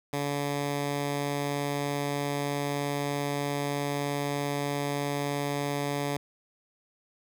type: tone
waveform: 10% pulse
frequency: 143.2 Hz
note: D3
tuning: 43 cents flat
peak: -20 dBFS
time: 0.13-6.17 s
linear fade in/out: 2 ms
effects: none